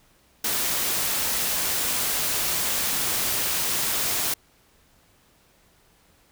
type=noise; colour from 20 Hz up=white; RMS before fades=-25 dBFS; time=0.44-4.34 s; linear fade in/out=5 ms; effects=pink hiss -60 dBFS RMS until 6.31 s